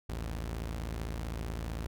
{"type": "tone pair together", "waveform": "sawtooth", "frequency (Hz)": [55.62, 78.3], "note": ["A1", "D#2"], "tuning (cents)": [19, 11], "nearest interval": "tritone", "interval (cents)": 592, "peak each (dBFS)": [-32, -38], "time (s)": [0.09, 1.87], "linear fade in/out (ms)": 5, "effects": []}